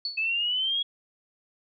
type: tone with exponential decay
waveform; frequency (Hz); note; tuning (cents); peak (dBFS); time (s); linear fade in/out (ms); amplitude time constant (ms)
sine; 4435; C#8; 0; -25; 0.05-0.31; 2; 55
type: exponential sweep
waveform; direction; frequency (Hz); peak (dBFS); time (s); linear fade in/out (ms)
sine; up; 2588 to 3339; -24; 0.17-0.83; 10
effects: none